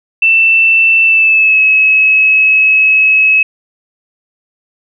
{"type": "tone with pitch glide", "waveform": "sine", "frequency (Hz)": [2668, 2573], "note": ["E7", "E7"], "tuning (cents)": [20, -43], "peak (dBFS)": -5, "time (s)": [0.22, 3.43], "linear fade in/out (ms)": 5, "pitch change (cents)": -63, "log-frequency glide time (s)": [1.04, 1.61], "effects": []}